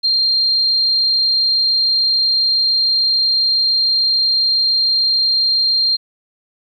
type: tone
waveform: sine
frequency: 4189 Hz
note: C8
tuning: 1 cent sharp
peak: -12 dBFS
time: 0.03-5.97 s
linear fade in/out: 20 ms
effects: 9-bit